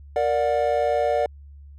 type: chord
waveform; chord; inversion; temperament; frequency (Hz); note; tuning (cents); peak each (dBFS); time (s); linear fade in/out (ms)
triangle; Bb augmented; none; equal with one note detuned; 466.2 / 587.3 / 726.4; Bb4 / D5 / F#5; 0 / 0 / -32; -23 / -20 / -22; 0.16-1.26; 2
effects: added 71 Hz sine -41 dBFS peak until 1.78 s